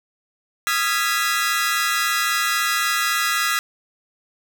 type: chord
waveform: sawtooth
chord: F half-diminished seventh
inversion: third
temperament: equal with one note detuned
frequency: 1244.5 / 1368.2 / 1661.2 / 1975.5 Hz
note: Eb6 / F6 / Ab6 / Cb7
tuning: 0 / -36 / 0 / 0 cents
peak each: -21 dBFS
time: 0.67-3.59 s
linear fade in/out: 0 ms
effects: none

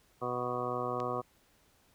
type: harmonic tone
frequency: 123.47 Hz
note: B2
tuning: in tune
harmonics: 1 / 2 / 3 / 4 / 5 / 6 / 8 / 9 / 10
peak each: -43 / -43 / -40 / -38 / -42 / -40 / -44 / -38 / -42 dBFS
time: 0.21-1.22 s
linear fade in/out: 20 ms
type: click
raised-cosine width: 0.2 ms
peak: -28 dBFS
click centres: 1.002 s
effects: pink hiss -67 dBFS RMS until 1.94 s

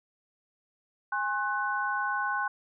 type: tone cluster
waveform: sine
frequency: 822 / 1070 / 1496 Hz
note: G#5 / C6 / F#6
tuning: -18 / +38 / +19 cents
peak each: -33 / -32 / -30 dBFS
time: 1.12-2.48 s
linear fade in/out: 5 ms
effects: none

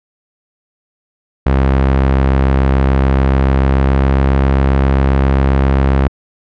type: tone with pitch glide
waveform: sawtooth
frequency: 66.9 to 67.48 Hz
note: C2 to C#2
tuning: +39 to -46 cents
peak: -5 dBFS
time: 1.46-6.08 s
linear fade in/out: 5 ms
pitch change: +15 cents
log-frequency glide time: 3.43-4.2 s
effects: low-pass 2000 Hz 12 dB/octave

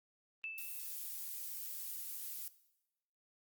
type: tone with exponential decay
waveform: sine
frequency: 2637 Hz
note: E7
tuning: in tune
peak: -38 dBFS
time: 0.44-0.95 s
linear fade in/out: 0 ms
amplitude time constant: 110 ms
type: noise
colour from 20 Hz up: violet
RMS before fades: -44 dBFS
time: 0.58-2.48 s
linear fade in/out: 2 ms
effects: noise-tail reverb RT60 0.9 s tail -17 dB re dry + Opus 32 kbps

